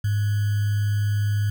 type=tone with sample-and-hold; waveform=sine; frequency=103.2 Hz; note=G#2; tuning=10 cents flat; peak=-19 dBFS; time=0.04-1.5 s; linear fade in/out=5 ms; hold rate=1575 Hz; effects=none